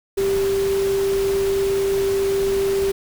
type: tone in noise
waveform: sine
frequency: 392 Hz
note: G4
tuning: in tune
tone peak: -17 dBFS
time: 0.17-2.92 s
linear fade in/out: 10 ms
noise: pink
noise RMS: -31 dBFS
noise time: 0.17-2.92 s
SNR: +11 dB
effects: none